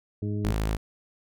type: harmonic tone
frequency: 104 Hz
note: G#2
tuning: 3 cents sharp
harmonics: 1 / 2 / 3 / 4 / 6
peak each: -28 / -33 / -36 / -38 / -53 dBFS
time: 0.22-0.52 s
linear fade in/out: 5 ms
type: tone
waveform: sawtooth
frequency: 53.5 Hz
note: A1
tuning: 48 cents flat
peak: -21 dBFS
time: 0.44-0.77 s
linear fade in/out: 10 ms
effects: none